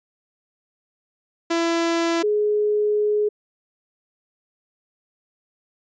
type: tone pair in turn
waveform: sawtooth / sine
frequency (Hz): 335 / 419.6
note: E4 / G#4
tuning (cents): +28 / +18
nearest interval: major third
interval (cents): 390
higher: second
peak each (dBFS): -15 / -17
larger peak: first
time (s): 1.5-2.23 / 2.23-3.29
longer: second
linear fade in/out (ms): 10
effects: resampled to 16000 Hz

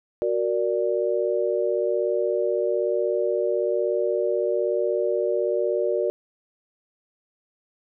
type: chord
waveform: sine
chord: Gb augmented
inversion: none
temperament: equal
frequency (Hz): 370 / 466.2 / 587.3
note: Gb4 / Bb4 / D5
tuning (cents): 0 / 0 / 0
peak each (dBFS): -25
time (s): 0.22-6.1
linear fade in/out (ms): 0
effects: none

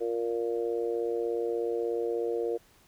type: harmonic tone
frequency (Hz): 116.6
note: A#2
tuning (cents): +1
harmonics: 3 / 4 / 5 / 6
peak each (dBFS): -33 / -29 / -40 / -43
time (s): 0-2.58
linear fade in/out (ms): 20
effects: pink hiss -61 dBFS RMS until 2.87 s

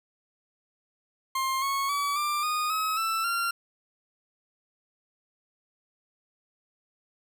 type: tone with pitch steps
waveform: 40% pulse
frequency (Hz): 1060 / 1100.6 / 1142.7 / 1186.4 / 1231.8 / 1278.9 / 1327.8 / 1378.6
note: C6 / C#6 / D6 / D6 / D#6 / D#6 / E6 / F6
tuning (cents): +22 / -13 / -48 / +17 / -18 / +47 / +12 / -23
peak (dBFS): -25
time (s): 1.35-3.51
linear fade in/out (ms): 5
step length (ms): 270
effects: none

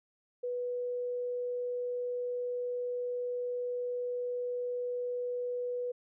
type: tone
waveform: sine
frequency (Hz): 491.3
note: B4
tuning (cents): -9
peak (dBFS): -32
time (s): 0.43-5.92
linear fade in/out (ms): 10
effects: none

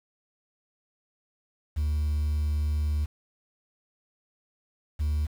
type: tone pair in turn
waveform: sine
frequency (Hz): 75.2 / 75.2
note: D2 / D2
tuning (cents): +42 / +42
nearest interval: unison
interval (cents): 0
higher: neither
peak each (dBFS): -21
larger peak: neither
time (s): 1.76-3.06 / 4.99-5.27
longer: first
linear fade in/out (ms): 20
effects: tanh soft clip ceiling -23 dBFS + 8-bit

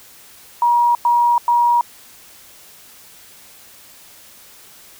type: tone bursts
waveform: sine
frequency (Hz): 954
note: A#5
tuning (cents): +40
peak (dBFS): -11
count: 3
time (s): 0.62-1.81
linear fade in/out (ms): 2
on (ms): 330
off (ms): 100
effects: white hiss -44 dBFS RMS until 4.99 s

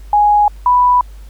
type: tone pair in turn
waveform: sine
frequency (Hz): 830.6 / 988.3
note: G#5 / B5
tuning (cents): 0 / +1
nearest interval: minor third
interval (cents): 301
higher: second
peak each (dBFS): -7 / -7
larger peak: neither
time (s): 0.13-0.48 / 0.66-1.01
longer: neither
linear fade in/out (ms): 2
effects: added 50 Hz sine -31 dBFS peak until 1.29 s + pink hiss -49 dBFS RMS until 1.29 s

